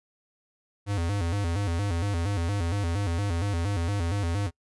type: tone with vibrato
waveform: square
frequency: 92.5 Hz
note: F#2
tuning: in tune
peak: -26 dBFS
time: 0.86-4.51 s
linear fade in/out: 50 ms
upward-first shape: square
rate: 4.3 Hz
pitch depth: 160 cents each way
effects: noise-tail reverb RT60 0.1 s tail -24 dB re dry + resampled to 24000 Hz